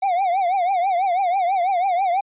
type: tone with vibrato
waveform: triangle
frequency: 740 Hz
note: F#5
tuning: in tune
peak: -15 dBFS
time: 0.02-2.21 s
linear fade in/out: 10 ms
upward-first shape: triangle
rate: 6.1 Hz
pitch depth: 160 cents each way
effects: resampled to 8000 Hz